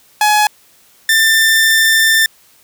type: tone pair in turn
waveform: sawtooth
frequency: 843 / 1786.3 Hz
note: G#5 / A6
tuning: +26 / +26 cents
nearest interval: octave + minor second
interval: 1300 cents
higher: second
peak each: -5 dBFS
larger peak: neither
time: 0.21-0.47 / 1.09-2.26 s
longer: second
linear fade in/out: 2 ms
effects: white hiss -49 dBFS RMS until 2.63 s